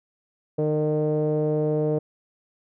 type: tone with low-pass filter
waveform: sawtooth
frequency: 152.4 Hz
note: D#3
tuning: 36 cents flat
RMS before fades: -23 dBFS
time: 0.58-1.99 s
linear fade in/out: 10 ms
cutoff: 520 Hz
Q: 9.8
effects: none

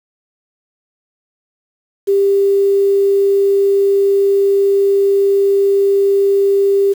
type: tone with quantisation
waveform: sine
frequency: 396.5 Hz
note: G4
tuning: 20 cents sharp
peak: -9 dBFS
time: 2.07-6.94 s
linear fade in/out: 20 ms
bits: 6
effects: none

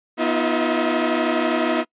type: tone cluster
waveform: sawtooth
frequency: 244.5 / 315.5 / 348.2 / 643 Hz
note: B3 / D#4 / F4 / E5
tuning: -17 / +24 / -5 / -43 cents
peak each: -20 dBFS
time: 0.17-1.85 s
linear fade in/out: 50 ms
effects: noise-tail reverb RT60 0.1 s tail -25 dB re dry + resampled to 8000 Hz

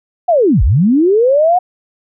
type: linear two-way sweep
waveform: sine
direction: down then up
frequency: 741 to 41.32 to 741 Hz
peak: -7 dBFS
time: 0.28-1.59 s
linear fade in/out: 10 ms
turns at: 0.63 s
effects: none

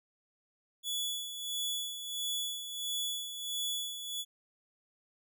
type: tone with tremolo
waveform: sawtooth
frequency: 3420 Hz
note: A7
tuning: 50 cents flat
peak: -29 dBFS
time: 0.83-4.25 s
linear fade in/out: 50 ms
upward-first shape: sine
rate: 1.5 Hz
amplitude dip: 60%
effects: none

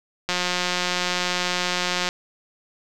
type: click train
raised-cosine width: 0.2 ms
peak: -6 dBFS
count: 323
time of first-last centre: 0.29-2.089 s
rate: 179 Hz
effects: none

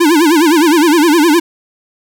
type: tone with vibrato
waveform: square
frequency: 318.8 Hz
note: D#4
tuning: 42 cents sharp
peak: -7 dBFS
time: 0-1.4 s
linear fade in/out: 10 ms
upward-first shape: sine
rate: 9.7 Hz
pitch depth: 170 cents each way
effects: none

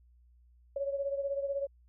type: beating tone pair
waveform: sine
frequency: 554.4 / 570.4 Hz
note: C#5 / C#5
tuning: 0 / +49 cents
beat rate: 16 Hz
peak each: -32 / -38 dBFS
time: 0.76-1.67 s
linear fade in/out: 5 ms
effects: added 60 Hz sine -59 dBFS peak until 1.88 s

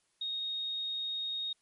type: tone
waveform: sine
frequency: 3729 Hz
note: A#7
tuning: in tune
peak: -33 dBFS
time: 0.21-1.53 s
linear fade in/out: 5 ms
effects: white hiss -74 dBFS RMS until 1.61 s + MP3 48 kbps

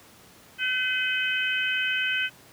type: harmonic tone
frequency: 509 Hz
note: C5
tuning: 48 cents flat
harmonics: 3 / 4 / 5 / 6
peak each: -27 / -35 / -28 / -30 dBFS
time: 0.58-2.3 s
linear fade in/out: 50 ms
effects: pink hiss -52 dBFS RMS until 2.52 s + high-pass 100 Hz 12 dB/octave

